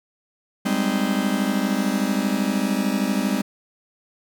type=chord; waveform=45% pulse; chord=Ab major seventh; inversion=third; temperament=just; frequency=194.67 / 207.7 / 259.6 / 311.5 Hz; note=G3 / Ab3 / C4 / Eb4; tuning=-12 / 0 / -13 / +2 cents; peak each=-25 / -24 / -25 / -30 dBFS; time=0.65-3.42 s; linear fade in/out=10 ms; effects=none